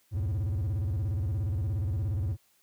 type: tone with vibrato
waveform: triangle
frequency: 94.1 Hz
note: F#2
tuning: 30 cents sharp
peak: -25 dBFS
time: 0.11-2.37 s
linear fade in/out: 50 ms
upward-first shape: square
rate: 17 Hz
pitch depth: 260 cents each way
effects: white hiss -67 dBFS RMS until 2.62 s